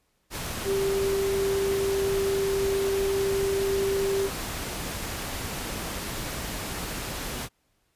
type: tone in noise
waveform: sine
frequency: 392 Hz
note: G4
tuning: in tune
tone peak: -23 dBFS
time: 0.64-4.3 s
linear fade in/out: 50 ms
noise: pink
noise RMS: -33 dBFS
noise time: 0.3-7.49 s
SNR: +7 dB
effects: pink hiss -71 dBFS RMS until 7.95 s + resampled to 32000 Hz